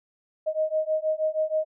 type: beating tone pair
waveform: sine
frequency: 622 / 628.3 Hz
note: D#5 / D#5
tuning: -1 / +17 cents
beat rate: 6.3 Hz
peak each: -26 dBFS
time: 0.46-1.65 s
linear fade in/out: 20 ms
effects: none